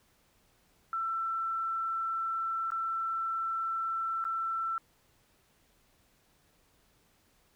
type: tone with dropouts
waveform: sine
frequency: 1338 Hz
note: E6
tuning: 25 cents sharp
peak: -30 dBFS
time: 0.93-4.78 s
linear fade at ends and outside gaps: 1 ms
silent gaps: 2.704-2.719 / 4.241-4.251 s
effects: pink hiss -68 dBFS RMS until 7.55 s